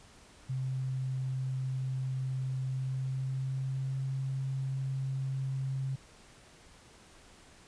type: tone with pitch glide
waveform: sine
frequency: 130.81 to 133.71 Hz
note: C3 to C3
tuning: 0 to +38 cents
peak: -31 dBFS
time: 0.49-5.96 s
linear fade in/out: 10 ms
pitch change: +38 cents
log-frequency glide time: 2.64-4.09 s
effects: pink hiss -57 dBFS RMS until 7.67 s + resampled to 22050 Hz